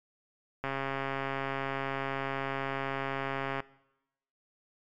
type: click train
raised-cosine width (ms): 0.5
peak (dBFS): -18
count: 404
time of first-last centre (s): 0.64-3.603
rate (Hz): 136
effects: noise-tail reverb RT60 0.9 s tail -21 dB re dry + MP3 96 kbps